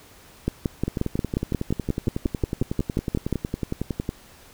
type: two click trains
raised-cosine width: 3 ms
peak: -9 / -12 dBFS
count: 17 / 36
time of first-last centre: 0.48-3.327 / 0.88-4.091 s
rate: 5.62 / 10.9 Hz
effects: pink hiss -50 dBFS RMS until 4.53 s